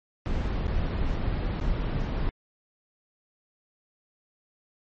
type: noise with dropouts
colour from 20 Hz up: brown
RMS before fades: -27 dBFS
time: 0.26-2.29 s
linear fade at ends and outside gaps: 0 ms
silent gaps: 0.669-0.679 / 1.601-1.611 s
effects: low-pass 4000 Hz 12 dB/octave + MP3 32 kbps